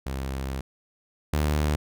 sawtooth tone pair in turn, 66.8 / 74.98 Hz, C2 / D2, +36 / +36 cents, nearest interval major second, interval 200 cents, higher second, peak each -25 / -18 dBFS, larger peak second, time 0.06-0.61 / 1.33-1.76 s, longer first, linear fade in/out 5 ms, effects none

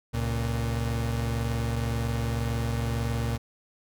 35% pulse tone pair together, 68.74 / 115.6 Hz, C#2 / A#2, -14 / -14 cents, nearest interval major sixth, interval 900 cents, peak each -29 / -26 dBFS, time 0.13-3.38 s, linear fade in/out 20 ms, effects none

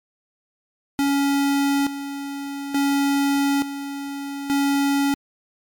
square tone with tremolo, 280 Hz, C#4, 18 cents sharp, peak -18 dBFS, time 0.99-5.14 s, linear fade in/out 0 ms, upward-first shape square, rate 0.57 Hz, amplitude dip 70%, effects MP3 96 kbps

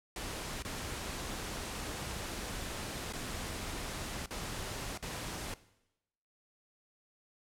pink noise with dropouts, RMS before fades -40 dBFS, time 0.16-5.54 s, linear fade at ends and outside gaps 2 ms, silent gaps 0.624-0.649 / 3.126-3.134 / 4.26-4.307 / 4.976-5.025 s, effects noise-tail reverb RT60 0.9 s tail -18 dB re dry + low-pass 11000 Hz 12 dB/octave

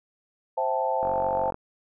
sine chord, A minor seventh, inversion first, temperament equal with one note detuned, 525.1 / 659.3 / 784 / 880 Hz, C5 / E5 / G5 / A5, +6 / 0 / 0 / 0 cents, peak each -28 / -30 / -30 / -27 dBFS, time 0.57-1.51 s, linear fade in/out 10 ms
click train, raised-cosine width 1 ms, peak -20 dBFS, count 25, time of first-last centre 1.03-1.544 s, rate 46.7 Hz
effects none

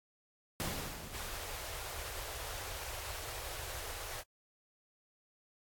pink noise with exponential decay, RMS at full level -36 dBFS, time 0.6-2.17 s, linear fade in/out 0 ms, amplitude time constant 340 ms
pink band-stop noise, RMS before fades -43 dBFS, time 1.11-4.24 s, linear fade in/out 50 ms, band 100 to 430 Hz, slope 24 dB/octave
effects AAC 64 kbps

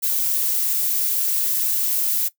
violet noise, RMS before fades -21 dBFS, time 0.02-2.29 s, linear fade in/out 20 ms, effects noise-tail reverb RT60 0.1 s tail -17 dB re dry

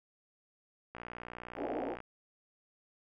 click train, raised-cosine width 0.5 ms, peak -29 dBFS, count 64, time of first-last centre 0.95-2.004 s, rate 59.8 Hz
pink band-pass noise, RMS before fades -37 dBFS, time 1.56-1.97 s, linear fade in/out 50 ms, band 250 to 870 Hz, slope 96 dB/octave
effects none

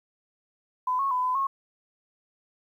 sine tone with pitch steps, 1008 / 1097 / 1003 / 1010 / 1089 Hz, B5 / C#6 / B5 / B5 / C#6, +35 / -18 / +26 / +39 / -31 cents, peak -23 dBFS, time 0.87-1.47 s, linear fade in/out 5 ms, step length 120 ms, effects 10-bit

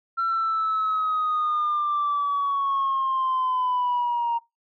sine linear sweep, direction down, 1358 to 931 Hz, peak -20 dBFS, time 0.17-4.39 s, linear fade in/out 20 ms, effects noise-tail reverb RT60 0.2 s tail -22 dB re dry + tanh soft clip ceiling -18 dBFS

